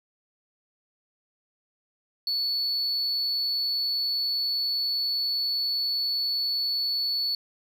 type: tone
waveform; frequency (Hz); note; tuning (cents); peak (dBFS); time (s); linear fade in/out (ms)
sine; 4435; C#8; 0; -22; 2.27-7.35; 2
effects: tanh soft clip ceiling -23 dBFS + 10-bit